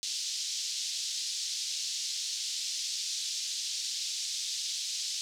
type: band-pass noise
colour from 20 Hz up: pink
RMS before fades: -35 dBFS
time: 0.03-5.21 s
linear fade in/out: 0 ms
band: 3900 to 6700 Hz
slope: 24 dB/octave
effects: none